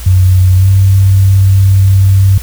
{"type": "tone with pitch glide", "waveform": "sine", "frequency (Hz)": [92.5, 96.82], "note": ["F#2", "G2"], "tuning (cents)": [0, -21], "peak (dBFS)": -3, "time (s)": [0.06, 2.38], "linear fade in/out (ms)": 5, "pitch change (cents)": 79, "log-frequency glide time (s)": [0.56, 0.68], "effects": ["added 60 Hz sine -21 dBFS peak until 2.42 s", "white hiss -30 dBFS RMS until 2.42 s"]}